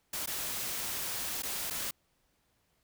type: noise with dropouts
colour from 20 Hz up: white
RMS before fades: -36 dBFS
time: 0.13-1.91 s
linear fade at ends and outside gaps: 5 ms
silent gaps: 0.261-0.273 / 1.423-1.432 / 1.701-1.706 s
effects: pink hiss -74 dBFS RMS until 2.83 s